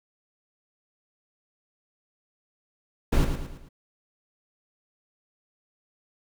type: noise with echo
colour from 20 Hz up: brown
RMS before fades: -20 dBFS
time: 3.12-3.25 s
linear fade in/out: 10 ms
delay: 110 ms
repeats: 4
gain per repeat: -7 dB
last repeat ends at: 3.69 s
effects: none